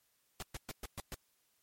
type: noise bursts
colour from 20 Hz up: pink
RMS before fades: -42 dBFS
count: 6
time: 0.4-1.144 s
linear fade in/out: 0 ms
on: 24 ms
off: 120 ms
effects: white hiss -75 dBFS RMS until 1.62 s + MP3 64 kbps